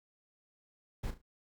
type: noise with echo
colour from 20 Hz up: brown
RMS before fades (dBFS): -36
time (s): 1.03-1.11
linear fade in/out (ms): 10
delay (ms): 36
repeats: 3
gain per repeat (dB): -10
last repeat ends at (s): 1.218
effects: none